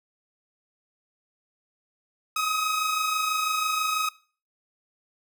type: tone pair together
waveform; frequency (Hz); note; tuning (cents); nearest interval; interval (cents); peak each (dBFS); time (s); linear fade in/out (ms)
sawtooth; 1244.5 / 1270.6; D#6 / D#6; 0 / +36; unison; 36; -28 / -21; 2.36-4.09; 5
effects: noise-tail reverb RT60 0.4 s tail -20 dB re dry